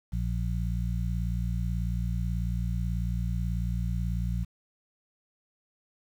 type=harmonic tone; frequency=58.27 Hz; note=A#1; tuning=in tune; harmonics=1 / 2 / 3; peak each=-29 / -32 / -34 dBFS; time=0.12-4.45 s; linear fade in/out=20 ms; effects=9-bit